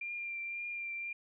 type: tone with vibrato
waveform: sine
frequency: 2384 Hz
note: D7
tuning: 25 cents sharp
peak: -37 dBFS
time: 0.01-1.13 s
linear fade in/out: 5 ms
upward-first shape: triangle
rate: 1.9 Hz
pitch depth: 23 cents each way
effects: none